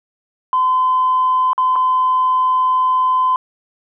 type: tone with dropouts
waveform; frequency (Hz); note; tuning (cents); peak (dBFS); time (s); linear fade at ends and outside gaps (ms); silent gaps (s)
sine; 1023; C6; -39; -11; 0.53-3.36; 1; 1.532-1.579 / 1.757-1.761
effects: tanh soft clip ceiling -7 dBFS